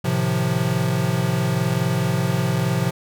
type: chord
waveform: square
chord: F dominant seventh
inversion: first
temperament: equal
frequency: 110 / 130.81 / 155.56 / 174.61 Hz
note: A2 / C3 / Eb3 / F3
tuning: 0 / 0 / 0 / 0 cents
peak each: -27 / -23 / -29 / -24 dBFS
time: 0.04-2.91 s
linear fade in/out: 10 ms
effects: none